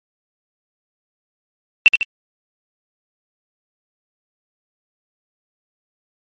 sine tone with echo, 2692 Hz, E7, 36 cents sharp, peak -3 dBFS, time 1.86-1.88 s, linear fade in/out 0 ms, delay 75 ms, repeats 2, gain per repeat -6 dB, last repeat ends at 2.03 s, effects MP3 32 kbps

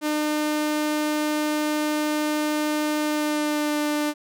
sawtooth tone with pitch glide, 302.2 to 297.9 Hz, D4 to D4, +50 to +25 cents, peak -18 dBFS, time 0.01-4.14 s, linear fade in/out 50 ms, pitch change -25 cents, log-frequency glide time 3.02-3.78 s, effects none

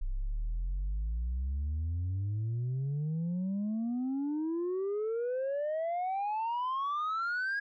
sine exponential sweep, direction up, 30.87 to 1661.2 Hz, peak -28 dBFS, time 0.01-7.6 s, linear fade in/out 10 ms, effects tanh soft clip ceiling -29 dBFS

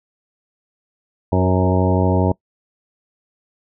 harmonic tone with a mistuned harmonic, 92.5 Hz, F#2, in tune, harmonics 1 / 2 / 3 / 4 / 5 / 6 / 7 / 9 / 10, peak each -17 / -20 / -22 / -23 / -24 / -25 / -25 / -27 / -27 dBFS, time 1.32-2.32 s, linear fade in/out 5 ms, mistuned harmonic 5, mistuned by +16 cents, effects noise-tail reverb RT60 0.1 s tail -23 dB re dry

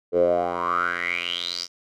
10% pulse tone with band-pass filter sweep, 87.31 Hz, F2, in tune, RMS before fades -24 dBFS, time 0.12-1.68 s, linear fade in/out 50 ms, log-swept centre 450 to 5400 Hz, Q 8.5, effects none

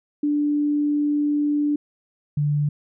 sine tone pair in turn, 293.7 / 146.85 Hz, D4 / D3, 0 / 0 cents, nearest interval octave, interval 1200 cents, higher first, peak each -18 dBFS, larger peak neither, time 0.23-1.76 / 2.37-2.69 s, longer first, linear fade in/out 5 ms, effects none

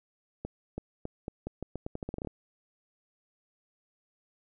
accelerating click train, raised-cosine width 2 ms, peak -22 dBFS, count 16, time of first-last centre 0.45-2.273 s, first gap 330 ms, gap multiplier 0.83, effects none

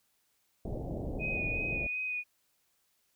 pink low-pass noise, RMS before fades -37 dBFS, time 0.65-1.87 s, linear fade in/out 5 ms, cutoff 710 Hz, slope 48 dB/octave
sine tone with vibrato, 2489 Hz, D#7, in tune, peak -32 dBFS, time 1.19-2.24 s, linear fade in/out 50 ms, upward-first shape sine, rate 2.7 Hz, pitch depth 19 cents each way
effects white hiss -74 dBFS RMS until 3.15 s

